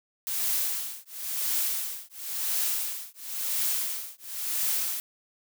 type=noise with tremolo; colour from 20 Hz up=blue; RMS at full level=-26 dBFS; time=0.27-5 s; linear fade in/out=0 ms; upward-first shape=triangle; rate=0.96 Hz; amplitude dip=100%; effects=none